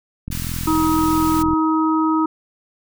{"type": "click train", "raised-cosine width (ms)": 5, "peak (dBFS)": -15, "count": 54, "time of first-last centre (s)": [0.28, 1.533], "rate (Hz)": 42.3}
{"type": "band-stop noise", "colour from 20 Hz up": "white", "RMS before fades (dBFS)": -31, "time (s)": [0.31, 1.43], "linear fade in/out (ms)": 10, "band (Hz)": [210, 960], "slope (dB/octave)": 24}
{"type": "harmonic tone", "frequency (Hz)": 316.7, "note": "D#4", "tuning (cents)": 31, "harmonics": [1, 3, 4], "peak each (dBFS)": [-16, -23, -22], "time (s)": [0.67, 2.26], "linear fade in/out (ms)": 5}
{"effects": []}